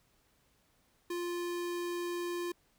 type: tone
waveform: square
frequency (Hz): 349.2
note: F4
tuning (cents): 0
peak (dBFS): -35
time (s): 1.1-2.52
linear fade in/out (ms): 5
effects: pink hiss -71 dBFS RMS until 2.78 s